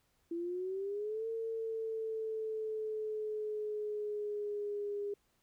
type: exponential two-way sweep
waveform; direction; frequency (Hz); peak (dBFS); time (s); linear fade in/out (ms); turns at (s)
sine; up then down; 333.9 to 453.1 to 406.4; -35; 0.31-5.14; 5; 1.28
effects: pink hiss -75 dBFS RMS until 5.42 s